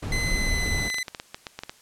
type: noise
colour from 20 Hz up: brown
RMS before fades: -27 dBFS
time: 0.02-0.89 s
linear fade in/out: 10 ms
type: tone with pitch glide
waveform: sawtooth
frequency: 2037 to 2017 Hz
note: C7 to B6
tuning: -47 to +36 cents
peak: -23 dBFS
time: 0.12-1.03 s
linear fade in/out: 2 ms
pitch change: -17 cents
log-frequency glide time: 0.29-0.72 s
type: clicks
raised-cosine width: 0.2 ms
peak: -16 dBFS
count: 11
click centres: 0.901 / 0.944 / 0.984 / 1.082 / 1.148 / 1.199 / 1.345 / 1.468 / 1.59 / 1.635 / 1.695 s
effects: white hiss -55 dBFS RMS until 1.81 s + low-pass 10000 Hz 12 dB/octave